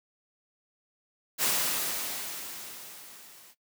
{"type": "noise with level ramp", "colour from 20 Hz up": "white", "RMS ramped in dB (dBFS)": [-25, -54], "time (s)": [1.38, 3.55], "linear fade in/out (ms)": 50, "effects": ["noise-tail reverb RT60 0.1 s tail -17 dB re dry", "high-pass 150 Hz 12 dB/octave"]}